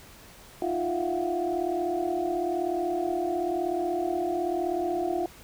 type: tone cluster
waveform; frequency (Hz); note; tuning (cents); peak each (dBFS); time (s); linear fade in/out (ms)
sine; 313.9 / 350 / 661 / 700 / 741; D#4 / F4 / E5 / F5 / F#5; +15 / +4 / +5 / +4 / +2; -35 / -28 / -35 / -32 / -35; 0.62-5.26; 2
effects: pink hiss -50 dBFS RMS until 5.43 s